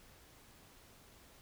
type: silence
effects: pink hiss -61 dBFS RMS until 1.41 s